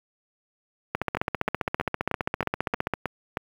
two click trains, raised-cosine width 0.5 ms, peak -9 / -11 dBFS, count 31 / 8, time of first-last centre 0.95-2.937 / 1.17-3.371 s, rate 15.1 / 3.18 Hz, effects high-pass 60 Hz 12 dB/octave + 7-bit

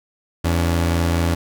sawtooth tone pair together, 84.36 / 284.3 Hz, E2 / C#4, +41 / +44 cents, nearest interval octave + major sixth, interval 2103 cents, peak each -13 / -22 dBFS, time 0.44-1.35 s, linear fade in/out 10 ms, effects none

